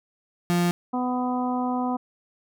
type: tone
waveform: 35% pulse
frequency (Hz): 174.61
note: F3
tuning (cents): 0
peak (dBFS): -18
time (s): 0.5-0.71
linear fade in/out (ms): 0
type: harmonic tone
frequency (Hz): 250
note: B3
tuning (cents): +21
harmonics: 1 / 2 / 3 / 4 / 5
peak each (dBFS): -25 / -35 / -29 / -32 / -38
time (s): 0.93-1.97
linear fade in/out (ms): 10
effects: none